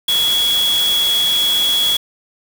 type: tone in noise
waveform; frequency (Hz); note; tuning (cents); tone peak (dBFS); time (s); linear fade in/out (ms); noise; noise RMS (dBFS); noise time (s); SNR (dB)
sine; 3353; G#7; +16; -13; 0.08-1.97; 5; white; -24; 0.08-1.97; +8
effects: none